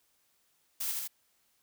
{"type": "noise with echo", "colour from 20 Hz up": "blue", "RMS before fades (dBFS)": -34, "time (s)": [0.8, 0.92], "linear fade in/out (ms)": 10, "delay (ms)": 79, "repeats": 2, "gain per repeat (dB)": -2, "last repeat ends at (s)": 1.078, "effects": ["white hiss -72 dBFS RMS until 1.62 s"]}